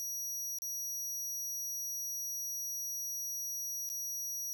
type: tone with dropouts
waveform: sawtooth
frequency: 5780 Hz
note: F#8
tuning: 41 cents flat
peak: -34 dBFS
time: 0-4.53 s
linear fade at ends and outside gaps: 0 ms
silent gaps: 0.586-0.62 / 3.891-3.9 s
effects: none